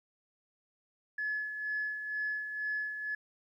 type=tone with tremolo; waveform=sine; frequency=1709 Hz; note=G#6; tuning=49 cents sharp; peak=-30 dBFS; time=1.18-3.15 s; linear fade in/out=5 ms; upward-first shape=sine; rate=2.1 Hz; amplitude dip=55%; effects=tanh soft clip ceiling -26 dBFS + 12-bit